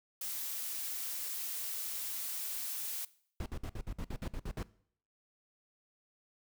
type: noise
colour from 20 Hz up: blue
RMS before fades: -39 dBFS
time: 0.21-3.05 s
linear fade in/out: 5 ms
type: noise bursts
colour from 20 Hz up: brown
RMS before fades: -38 dBFS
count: 11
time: 3.4-4.63 s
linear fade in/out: 2 ms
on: 60 ms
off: 57 ms
effects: noise-tail reverb RT60 0.6 s tail -20 dB re dry